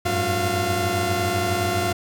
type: tone cluster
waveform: sawtooth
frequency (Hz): 89.7 / 97.2 / 109.4 / 358.8 / 688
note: F2 / G2 / A2 / F4 / F5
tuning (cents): +47 / -14 / -9 / +47 / -26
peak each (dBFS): -28 / -23 / -28 / -21 / -21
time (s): 0.05-1.93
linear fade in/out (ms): 10
effects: none